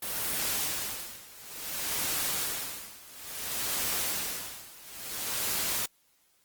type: noise with tremolo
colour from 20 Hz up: white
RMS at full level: -30 dBFS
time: 0.02-5.86 s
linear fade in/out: 5 ms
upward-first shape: sine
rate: 0.58 Hz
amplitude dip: 90%
effects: white hiss -68 dBFS RMS until 6.44 s + Opus 24 kbps